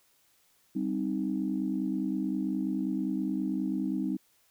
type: chord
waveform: sine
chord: C minor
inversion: second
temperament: equal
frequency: 196 / 261.6 / 311.1 Hz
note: G3 / C4 / Eb4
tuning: 0 / 0 / 0 cents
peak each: -32 dBFS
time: 0.75-4.17 s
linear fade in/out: 10 ms
effects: tanh soft clip ceiling -18 dBFS + white hiss -67 dBFS RMS until 4.5 s